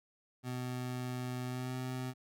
25% pulse tone with pitch glide, 125.5 to 128.06 Hz, B2 to C3, +28 to -37 cents, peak -33 dBFS, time 0.43-2.14 s, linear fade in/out 50 ms, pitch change +35 cents, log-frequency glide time 1.46-1.74 s, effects none

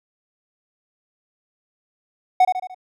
triangle tone with echo, 740 Hz, F#5, in tune, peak -8 dBFS, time 2.4-2.45 s, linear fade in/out 5 ms, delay 74 ms, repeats 4, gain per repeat -6 dB, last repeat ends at 2.746 s, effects none

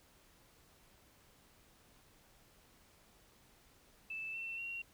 sine tone with pitch steps, 2637 / 2691 / 2746 Hz, E7 / E7 / F7, 0 / +35 / -30 cents, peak -40 dBFS, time 4.1-4.82 s, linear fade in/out 5 ms, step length 240 ms, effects pink hiss -66 dBFS RMS until 4.93 s

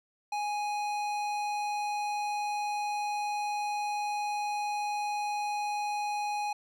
sine tone with tanh clipping, 830.6 Hz, G#5, in tune, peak -32 dBFS, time 0.32-6.53 s, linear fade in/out 5 ms, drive 17 dB, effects none

